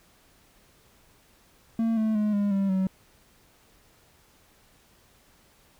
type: tone with pitch steps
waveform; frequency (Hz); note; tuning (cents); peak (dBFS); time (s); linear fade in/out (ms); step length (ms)
triangle; 226.9 / 218.8 / 211 / 203.4 / 196.16 / 189.15; A#3 / A3 / G#3 / G#3 / G3 / F#3; -47 / -9 / +28 / -36 / +1 / +38; -20; 1.79-2.87; 2; 180
effects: pink hiss -60 dBFS RMS until 5.79 s